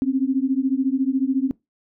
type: beating tone pair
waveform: sine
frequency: 259.1 / 273.1 Hz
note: C4 / C#4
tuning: -17 / -26 cents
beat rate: 14 Hz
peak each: -21 dBFS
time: 0.02-1.51 s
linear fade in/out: 0 ms
effects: noise-tail reverb RT60 0.2 s tail -22 dB re dry